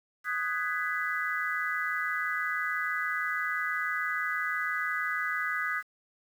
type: chord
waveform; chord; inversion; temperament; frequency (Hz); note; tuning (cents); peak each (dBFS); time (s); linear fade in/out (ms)
sine; G# minor seventh; second; just; 1245.9 / 1495.1 / 1661.2 / 1993.5; D#6 / F#6 / G#6 / B6; +2 / +18 / 0 / +16; -34; 0.24-5.83; 50
effects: 9-bit